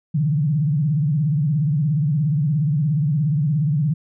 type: tone with vibrato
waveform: sine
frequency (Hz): 149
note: D3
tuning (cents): +25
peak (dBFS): -16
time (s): 0.14-3.94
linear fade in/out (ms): 10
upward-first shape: sine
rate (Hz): 17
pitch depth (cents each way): 180
effects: none